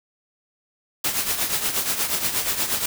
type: noise with tremolo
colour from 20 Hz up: white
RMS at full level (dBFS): -21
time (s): 1.04-2.86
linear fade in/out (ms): 5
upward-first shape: triangle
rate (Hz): 8.4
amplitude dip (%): 70
effects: none